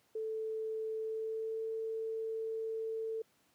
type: tone with pitch glide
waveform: sine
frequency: 440 to 445.6 Hz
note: A4 to A4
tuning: 0 to +22 cents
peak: -35 dBFS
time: 0.15-3.22 s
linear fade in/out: 5 ms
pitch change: +22 cents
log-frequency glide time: 0.98-1.66 s
effects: pink hiss -71 dBFS RMS until 3.54 s + high-pass 150 Hz 12 dB/octave